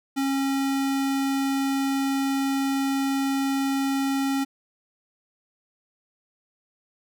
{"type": "tone", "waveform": "square", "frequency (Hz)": 272.6, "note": "C#4", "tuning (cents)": -29, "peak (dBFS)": -23, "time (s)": [0.16, 4.45], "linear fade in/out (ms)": 20, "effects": []}